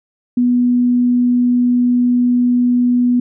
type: tone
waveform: sine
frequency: 245.2 Hz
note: B3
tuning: 12 cents flat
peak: -10 dBFS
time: 0.37-3.2 s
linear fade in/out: 5 ms
effects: none